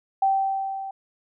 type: tone with level ramp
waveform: sine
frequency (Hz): 777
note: G5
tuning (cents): -16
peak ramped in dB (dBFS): -16 to -31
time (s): 0.22-0.91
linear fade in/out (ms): 5
effects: none